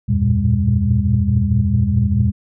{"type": "tone cluster", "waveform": "sine", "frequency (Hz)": [81, 94.2, 115.8, 120.5, 201.3], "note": ["E2", "F#2", "A#2", "B2", "G3"], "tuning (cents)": [-30, 32, -11, -42, 46], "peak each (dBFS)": -19, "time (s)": [0.08, 2.32], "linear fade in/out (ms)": 20, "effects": ["tanh soft clip ceiling -2 dBFS"]}